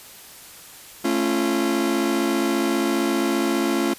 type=chord; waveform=40% pulse; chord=A augmented; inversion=none; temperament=just; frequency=220 / 275 / 343.8 Hz; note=A3 / C#4 / E#4; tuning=0 / -14 / -27 cents; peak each=-25 / -23 / -22 dBFS; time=1.04-3.94 s; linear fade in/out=10 ms; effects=white hiss -43 dBFS RMS until 3.98 s + resampled to 32000 Hz